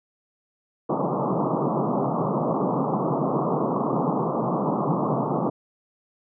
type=band-pass noise; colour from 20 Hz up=pink; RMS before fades=-24 dBFS; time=0.89-5.5 s; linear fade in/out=10 ms; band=130 to 1200 Hz; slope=96 dB/octave; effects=none